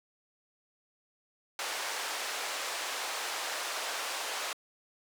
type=band-pass noise; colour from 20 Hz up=pink; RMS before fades=-36 dBFS; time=1.59-4.53 s; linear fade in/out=2 ms; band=620 to 8600 Hz; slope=12 dB/octave; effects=high-pass 400 Hz 12 dB/octave